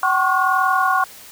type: tone cluster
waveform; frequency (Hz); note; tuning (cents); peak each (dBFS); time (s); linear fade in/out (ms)
sine; 759 / 1075 / 1116 / 1440; F#5 / C6 / C#6 / F#6; +44 / +47 / +11 / -47; -20; 0.03-1.04; 2
effects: white hiss -41 dBFS RMS until 1.31 s